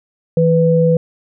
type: tone pair together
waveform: sine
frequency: 163.1 / 496.7 Hz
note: E3 / B4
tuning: -18 / +10 cents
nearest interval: octave + perfect fifth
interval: 1928 cents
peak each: -12 dBFS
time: 0.37-0.97 s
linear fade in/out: 2 ms
effects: none